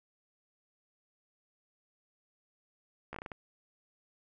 slowing click train, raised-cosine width 0.5 ms, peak -26 dBFS, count 7, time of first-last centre 3.13-3.318 s, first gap 14 ms, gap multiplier 1.32, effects none

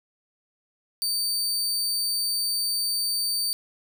sawtooth tone, 4600 Hz, D8, 37 cents flat, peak -21 dBFS, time 1.02-3.53 s, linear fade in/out 0 ms, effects none

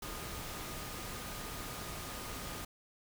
sine tone in noise, 1230 Hz, D#6, 20 cents flat, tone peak -52 dBFS, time 0.02-2.65 s, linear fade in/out 5 ms, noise pink, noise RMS -43 dBFS, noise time 0.02-2.65 s, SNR -12 dB, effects none

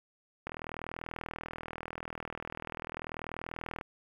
click train, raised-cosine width 0.5 ms, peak -23 dBFS, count 136, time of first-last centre 0.47-3.812 s, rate 40.4 Hz, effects 9-bit

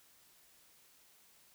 silence, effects white hiss -65 dBFS RMS until 1.54 s

